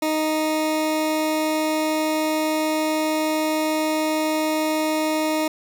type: tone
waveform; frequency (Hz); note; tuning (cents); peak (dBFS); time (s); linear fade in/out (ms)
20% pulse; 311.1; D#4; 0; -15; 0.02-5.48; 5
effects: none